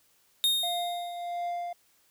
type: tone with exponential decay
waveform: 45% pulse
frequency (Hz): 3700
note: A#7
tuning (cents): -14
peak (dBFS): -21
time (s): 0.44-1.5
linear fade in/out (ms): 0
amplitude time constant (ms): 230
type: tone with tremolo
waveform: triangle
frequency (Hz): 698.5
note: F5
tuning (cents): 0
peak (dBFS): -27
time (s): 0.63-1.73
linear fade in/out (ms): 5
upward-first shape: triangle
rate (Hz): 1.5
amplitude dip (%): 55
effects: white hiss -66 dBFS RMS until 2.1 s